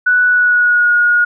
sine tone with pitch glide, 1480 to 1441.2 Hz, F#6 to F#6, 0 to -46 cents, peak -8 dBFS, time 0.06-1.25 s, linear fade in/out 10 ms, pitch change -46 cents, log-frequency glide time 0.25-0.92 s, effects none

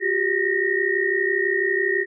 sine tone cluster, 363.7 / 395.8 / 1841 / 1907 Hz, F#4 / G4 / A#6 / A#6, -30 / +17 / -22 / +39 cents, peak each -26 / -24 / -23 / -25 dBFS, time 0-2.06 s, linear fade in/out 50 ms, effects none

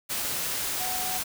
sine tone in noise, 740 Hz, F#5, in tune, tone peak -34 dBFS, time 0.79-1.19 s, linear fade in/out 20 ms, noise white, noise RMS -30 dBFS, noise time 0.09-1.24 s, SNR -7 dB, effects none

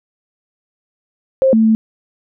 sine tone with pitch steps, 530 / 222.2 / 220.9 Hz, C5 / A3 / A3, +22 / +17 / +7 cents, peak -8 dBFS, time 1.42-1.75 s, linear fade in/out 0 ms, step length 110 ms, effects none

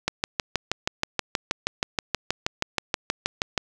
click train, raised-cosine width 0.2 ms, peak -5 dBFS, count 23, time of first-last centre 0.08-3.578 s, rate 6.29 Hz, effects none

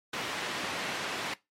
white band-pass noise, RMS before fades -35 dBFS, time 0.13-1.34 s, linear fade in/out 5 ms, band 140 to 2800 Hz, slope 12 dB/octave, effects noise-tail reverb RT60 0.2 s tail -19 dB re dry + MP3 64 kbps

